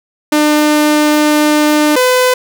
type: tone pair in turn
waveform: sawtooth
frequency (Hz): 300.6 / 505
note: D4 / B4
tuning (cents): +40 / +39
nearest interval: major sixth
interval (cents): 899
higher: second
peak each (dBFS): -4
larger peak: neither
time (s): 0.32-1.96 / 1.96-2.34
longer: first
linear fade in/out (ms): 5
effects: none